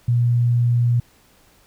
sine tone, 120 Hz, B2, 49 cents flat, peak -14 dBFS, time 0.08-1 s, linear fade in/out 5 ms, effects pink hiss -55 dBFS RMS until 1.66 s

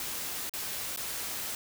white noise with dropouts, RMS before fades -36 dBFS, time 0-1.55 s, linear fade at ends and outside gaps 1 ms, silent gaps 0.495-0.537 / 0.962-0.973 s, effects none

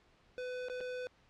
square tone with dropouts, 501 Hz, B4, 25 cents sharp, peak -39 dBFS, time 0.38-1.07 s, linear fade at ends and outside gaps 0 ms, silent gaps 0.685-0.698 / 0.805-0.81 s, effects pink hiss -67 dBFS RMS until 1.29 s + low-pass 4000 Hz 12 dB/octave

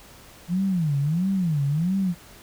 sine tone with vibrato, 165.1 Hz, E3, 3 cents sharp, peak -20 dBFS, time 0.48-2.15 s, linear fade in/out 50 ms, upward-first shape sine, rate 1.5 Hz, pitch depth 290 cents each way, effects pink hiss -48 dBFS RMS until 2.42 s

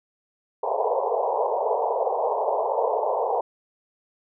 pink band-pass noise, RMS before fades -24 dBFS, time 0.63-3.41 s, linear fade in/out 5 ms, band 420 to 1000 Hz, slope 96 dB/octave, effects none

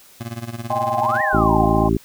25% pulse tone with tremolo, 116.54 Hz, A#2, in tune, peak -21 dBFS, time 0.2-1.21 s, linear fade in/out 10 ms, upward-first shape sine, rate 18 Hz, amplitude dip 85%
sine chord, Ab major seventh, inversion second, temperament equal with one note detuned, 622.3 / 784 / 811.6 / 1046.5 Hz, Eb5 / G5 / Ab5 / C6, 0 / 0 / -40 / 0 cents, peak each -24 dBFS, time 0.7-1.89 s, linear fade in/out 5 ms
sine exponential two-way sweep, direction up then down, 676 to 1932 to 676 Hz, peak -20 dBFS, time 0.97-1.66 s, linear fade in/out 5 ms, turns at 1.22 s
harmonic tone, 55 Hz, A1, in tune, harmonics 1 / 2 / 3 / 4 / 5 / 6 / 7, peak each -23 / -23 / -23 / -23 / -23 / -23 / -23 dBFS, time 1.33-1.97 s, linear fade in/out 5 ms
effects white hiss -48 dBFS RMS until 2.04 s

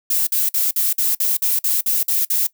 violet noise bursts, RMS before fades -18 dBFS, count 11, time 0.1-2.47 s, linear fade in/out 5 ms, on 170 ms, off 50 ms, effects noise-tail reverb RT60 0.1 s tail -19 dB re dry

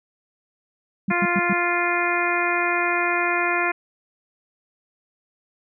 sine tone bursts, 196.1 Hz, G3, 1 cent sharp, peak -19 dBFS, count 4, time 1.08-1.532 s, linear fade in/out 5 ms, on 38 ms, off 100 ms
harmonic tone, 349.2 Hz, F4, in tune, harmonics 1 / 2 / 3 / 4 / 5 / 6 / 7, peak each -27 / -27 / -27 / -27 / -27 / -27 / -27 dBFS, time 1.1-3.72 s, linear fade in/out 10 ms
effects none

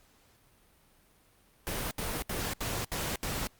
pink noise bursts, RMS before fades -34 dBFS, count 6, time 1.67-3.47 s, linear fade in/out 0 ms, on 240 ms, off 72 ms, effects pink hiss -64 dBFS RMS until 3.59 s + Opus 48 kbps

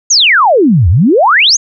sine exponential two-way sweep, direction down then up, 6900 to 76.9 to 6900 Hz, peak -4 dBFS, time 0.1-1.57 s, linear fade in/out 10 ms, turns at 0.89 s, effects none

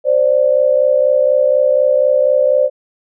sine tone pair together, 523.2 / 587.3 Hz, C5 / D5, 0 / 0 cents, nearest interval major second, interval 200 cents, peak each -12 dBFS, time 0.04-2.7 s, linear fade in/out 50 ms, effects none

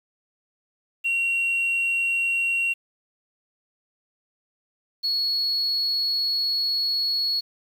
sine tone pair in turn, 2744 / 4356 Hz, F7 / C#8, -31 / -31 cents, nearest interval minor sixth, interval 800 cents, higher second, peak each -19 / -20 dBFS, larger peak first, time 1.04-2.74 / 5.03-7.41 s, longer second, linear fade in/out 20 ms, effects tanh soft clip ceiling -18 dBFS + 8-bit

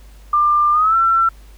sine tone with pitch glide, 1193 to 1346.9 Hz, D6 to E6, +27 to +37 cents, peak -11 dBFS, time 0.33-1.29 s, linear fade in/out 5 ms, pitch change +210 cents, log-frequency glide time 0.72-0.96 s, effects added 50 Hz sine -39 dBFS peak until 1.57 s + pink hiss -51 dBFS RMS until 1.57 s

